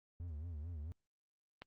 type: tone with vibrato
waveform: triangle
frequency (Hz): 80.2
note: E2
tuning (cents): -47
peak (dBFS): -40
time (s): 0.2-0.92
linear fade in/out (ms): 0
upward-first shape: sine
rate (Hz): 4.5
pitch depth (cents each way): 160
type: click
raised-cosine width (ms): 0.3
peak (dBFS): -31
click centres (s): 1.62
effects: Opus 48 kbps